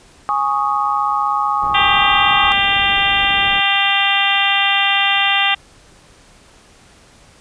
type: chord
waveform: sine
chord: Ab suspended fourth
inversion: none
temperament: equal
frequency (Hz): 830.6 / 1108.7 / 1244.5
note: Ab5 / Db6 / Eb6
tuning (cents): 0 / 0 / 0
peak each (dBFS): -19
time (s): 0.29-2.52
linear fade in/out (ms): 0
type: low-pass noise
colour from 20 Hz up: pink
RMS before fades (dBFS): -32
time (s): 1.61-3.61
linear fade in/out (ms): 20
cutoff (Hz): 860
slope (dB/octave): 12
type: harmonic tone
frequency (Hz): 396.8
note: G4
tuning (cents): +21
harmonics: 2 / 3 / 4 / 5 / 6 / 7 / 8 / 9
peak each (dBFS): -20 / -23 / -24 / -20 / -24 / -18 / -20 / -22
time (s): 1.74-5.55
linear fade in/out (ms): 10
effects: pink hiss -47 dBFS RMS until 7.4 s + resampled to 22050 Hz